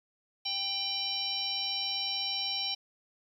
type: harmonic tone with a mistuned harmonic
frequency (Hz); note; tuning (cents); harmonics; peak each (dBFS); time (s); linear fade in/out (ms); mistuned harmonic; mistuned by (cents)
789; G5; +11; 1 / 3 / 4 / 5 / 6 / 7; -43 / -43 / -37 / -36 / -43 / -34; 0.45-2.75; 10; 4; -71
effects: 10-bit